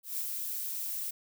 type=noise with ADSR envelope; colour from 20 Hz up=violet; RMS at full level=-33 dBFS; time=0.03-1.11 s; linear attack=160 ms; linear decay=34 ms; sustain=-3 dB; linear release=8 ms; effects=none